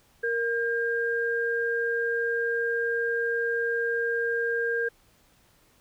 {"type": "tone pair together", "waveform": "sine", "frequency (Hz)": [466.2, 1605.7], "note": ["A#4", "G6"], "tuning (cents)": [0, 41], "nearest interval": "octave + major sixth", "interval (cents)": 2141, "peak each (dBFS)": -27, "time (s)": [0.23, 4.89], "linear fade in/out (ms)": 10, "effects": ["pink hiss -62 dBFS RMS until 5.8 s"]}